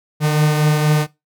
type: beating tone pair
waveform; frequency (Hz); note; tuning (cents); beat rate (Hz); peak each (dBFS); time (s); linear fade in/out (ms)
45% pulse; 150.9 / 155.1; D3 / D#3; +47 / -5; 4.2; -13 / -22; 0.2-1.07; 50
effects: noise-tail reverb RT60 0.2 s tail -19 dB re dry